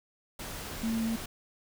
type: tone in noise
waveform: sine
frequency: 225.9 Hz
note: A3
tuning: 46 cents sharp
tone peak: -28 dBFS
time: 0.83-1.16 s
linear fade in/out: 5 ms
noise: pink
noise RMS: -40 dBFS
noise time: 0.39-1.26 s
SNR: +9 dB
effects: none